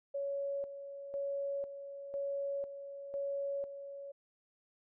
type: tone with tremolo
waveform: sine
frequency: 559 Hz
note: C#5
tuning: 14 cents sharp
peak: -34 dBFS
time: 0.14-4.12 s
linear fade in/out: 10 ms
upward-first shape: square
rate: 1 Hz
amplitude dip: 65%
effects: none